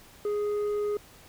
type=tone with tanh clipping; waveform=sine; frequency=415.3 Hz; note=G#4; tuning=in tune; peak=-27 dBFS; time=0.25-0.97 s; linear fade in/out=2 ms; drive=5 dB; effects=pink hiss -53 dBFS RMS until 1.28 s